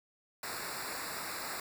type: noise with comb filter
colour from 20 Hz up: pink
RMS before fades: -40 dBFS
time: 0.43-1.6 s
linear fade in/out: 2 ms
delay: 0.32 ms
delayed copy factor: -1
effects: none